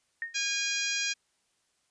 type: tone with exponential decay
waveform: sine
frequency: 1845 Hz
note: A#6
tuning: 18 cents flat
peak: -28 dBFS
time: 0.22-0.41 s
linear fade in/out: 1 ms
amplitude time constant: 40 ms
type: harmonic tone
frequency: 816 Hz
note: G#5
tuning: 31 cents flat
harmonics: 2 / 3 / 4 / 5 / 6 / 7 / 8 / 9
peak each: -36 / -33 / -37 / -38 / -37 / -37 / -37 / -44 dBFS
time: 0.34-1.14 s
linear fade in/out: 20 ms
effects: white hiss -73 dBFS RMS until 1.9 s + resampled to 22050 Hz